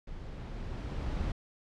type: noise with level ramp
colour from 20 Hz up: brown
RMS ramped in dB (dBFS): -44 to -32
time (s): 0.07-1.32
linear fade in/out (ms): 5
effects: low-pass 5000 Hz 12 dB/octave